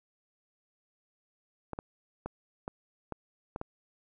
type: clicks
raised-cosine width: 1 ms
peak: -22 dBFS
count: 7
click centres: 1.733 / 1.789 / 2.26 / 2.679 / 3.123 / 3.561 / 3.614 s
effects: none